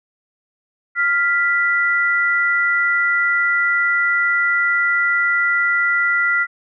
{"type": "tone pair together", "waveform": "sine", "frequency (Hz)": [1397.7, 1975.5], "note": ["F6", "B6"], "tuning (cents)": [1, 0], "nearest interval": "tritone", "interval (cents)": 599, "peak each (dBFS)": -17, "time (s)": [0.95, 6.47], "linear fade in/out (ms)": 50, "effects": []}